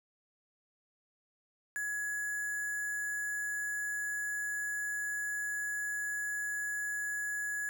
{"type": "tone with sample-and-hold", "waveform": "sine", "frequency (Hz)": 1678, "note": "G#6", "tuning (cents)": 17, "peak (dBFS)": -33, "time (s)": [1.76, 7.69], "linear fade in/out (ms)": 0, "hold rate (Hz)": 8820, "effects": []}